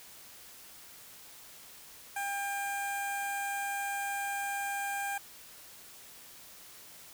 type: tone with notch filter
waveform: 15% pulse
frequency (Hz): 800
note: G5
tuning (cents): +35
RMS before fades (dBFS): -35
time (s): 2.16-5.18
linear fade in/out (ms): 5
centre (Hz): 3700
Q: 0.73
effects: white hiss -52 dBFS RMS until 7.13 s